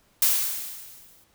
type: noise with exponential decay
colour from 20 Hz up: blue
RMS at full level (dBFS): -18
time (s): 0.22-1.24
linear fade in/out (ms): 2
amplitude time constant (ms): 220
effects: pink hiss -63 dBFS RMS until 1.34 s